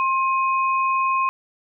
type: tone pair together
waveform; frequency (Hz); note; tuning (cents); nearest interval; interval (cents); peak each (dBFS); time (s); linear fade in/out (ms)
sine; 1061.9 / 2519; C6 / D#7; +25 / +21; octave + minor third; 1496; -18 / -27; 0-1.29; 0
effects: none